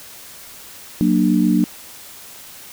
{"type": "chord", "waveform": "sine", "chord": "Gb augmented", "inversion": "none", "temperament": "equal with one note detuned", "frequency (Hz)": [185, 233.1, 298.5], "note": ["Gb3", "Bb3", "D4"], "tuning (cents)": [0, 0, 28], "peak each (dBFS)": -17, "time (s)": [1.01, 1.64], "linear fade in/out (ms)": 0, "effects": ["white hiss -39 dBFS RMS until 2.72 s"]}